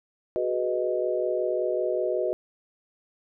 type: chord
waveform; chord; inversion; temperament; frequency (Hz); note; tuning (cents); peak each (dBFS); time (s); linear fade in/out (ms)
sine; G# minor seventh; third; equal; 370 / 415.3 / 493.9 / 622.3; F#4 / G#4 / B4 / D#5; 0 / 0 / 0 / 0; -28 / -34 / -29 / -28; 0.36-2.33; 0
effects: none